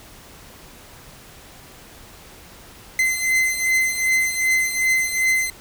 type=beating tone pair; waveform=45% pulse; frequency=2057 / 2059.6 Hz; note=C7 / C7; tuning=-30 / -28 cents; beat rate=2.6 Hz; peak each=-23 / -19 dBFS; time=2.99-5.5 s; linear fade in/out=2 ms; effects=pink hiss -44 dBFS RMS until 5.6 s